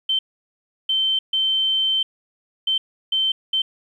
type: tone bursts at uneven times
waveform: sine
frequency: 3100 Hz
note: G7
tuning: 20 cents flat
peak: -17 dBFS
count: 6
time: 0.09-0.19 / 0.89-1.19 / 1.33-2.03 / 2.67-2.78 / 3.12-3.32 / 3.53-3.62 s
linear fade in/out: 5 ms
effects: 9-bit